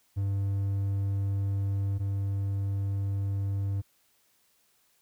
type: tone pair in turn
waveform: triangle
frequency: 98.8 / 98.8 Hz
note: G2 / G2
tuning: +14 / +14 cents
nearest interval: unison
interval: 0 cents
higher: neither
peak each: -24 / -25 dBFS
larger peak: first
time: 0.16-1.99 / 1.99-3.82 s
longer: neither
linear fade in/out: 20 ms
effects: white hiss -68 dBFS RMS until 5.01 s